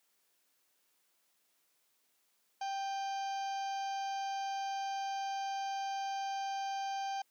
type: harmonic tone with a mistuned harmonic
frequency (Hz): 784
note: G5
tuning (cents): 0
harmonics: 1 / 2 / 3 / 4 / 5 / 6 / 7 / 8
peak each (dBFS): -35 / -50 / -53 / -51 / -60 / -53 / -59 / -55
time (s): 2.61-7.22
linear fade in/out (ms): 5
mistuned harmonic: 3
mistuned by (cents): +49
effects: white hiss -75 dBFS RMS until 7.3 s + high-pass 200 Hz 12 dB/octave